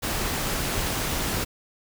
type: noise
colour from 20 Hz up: pink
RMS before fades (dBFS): -27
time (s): 0.02-1.45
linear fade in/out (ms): 20
effects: none